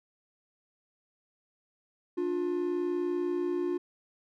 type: tone pair together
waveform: triangle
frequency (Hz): 294.3 / 354.6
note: D4 / F4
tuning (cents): +4 / +26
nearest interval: minor third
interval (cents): 322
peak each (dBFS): -32 / -27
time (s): 2.17-3.78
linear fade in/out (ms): 10
effects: none